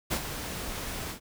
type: noise with ADSR envelope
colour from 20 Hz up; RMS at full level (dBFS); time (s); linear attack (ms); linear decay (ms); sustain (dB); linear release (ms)
pink; -27; 0.1-1.2; 22; 74; -9; 100
effects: none

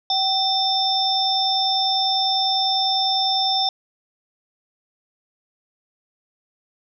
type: tone cluster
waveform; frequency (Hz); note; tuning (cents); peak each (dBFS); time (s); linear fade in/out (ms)
sine; 770 / 3590 / 5320; G5 / A7 / E8; -31 / +34 / +15; -22; 0.1-3.69; 2
effects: none

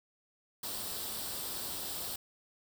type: noise with comb filter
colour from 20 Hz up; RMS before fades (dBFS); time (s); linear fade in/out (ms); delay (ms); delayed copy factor
white; -39; 0.63-2.16; 5; 0.23; +0.55
effects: none

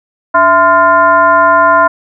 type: tone with frequency modulation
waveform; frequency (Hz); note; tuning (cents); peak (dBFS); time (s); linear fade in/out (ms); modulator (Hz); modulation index
sine; 1033; C6; -22; -4; 0.34-1.88; 10; 371; 1.1
effects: none

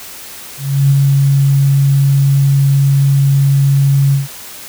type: tone with ADSR envelope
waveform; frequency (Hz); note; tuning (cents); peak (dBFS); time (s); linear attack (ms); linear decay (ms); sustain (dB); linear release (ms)
sine; 138.59; C#3; 0; -5; 0.57-4.28; 340; 15; -2; 150
effects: white hiss -31 dBFS RMS until 4.68 s

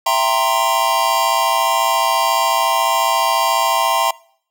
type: chord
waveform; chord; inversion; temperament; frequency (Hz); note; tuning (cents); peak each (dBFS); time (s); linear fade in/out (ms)
square; C dominant seventh; first; equal with one note detuned; 665.8 / 784 / 932.3 / 1046.5; E5 / G5 / Bb5 / C6; +17 / 0 / 0 / 0; -22 / -22 / -19 / -19; 0.06-4.11; 5
effects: noise-tail reverb RT60 0.6 s tail -23 dB re dry

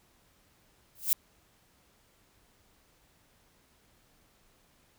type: noise with exponential growth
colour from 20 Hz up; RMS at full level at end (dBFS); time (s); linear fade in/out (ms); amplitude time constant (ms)
violet; -21; 0.95-1.13; 1; 37
effects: pink hiss -66 dBFS RMS until 4.98 s

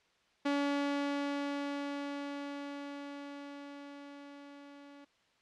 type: tone with level ramp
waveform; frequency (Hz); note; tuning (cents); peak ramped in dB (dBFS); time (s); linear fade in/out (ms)
sawtooth; 284.2; C#4; +43; -25 to -48; 0.45-5.05; 10
effects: white hiss -70 dBFS RMS until 5.41 s + low-pass 4000 Hz 12 dB/octave

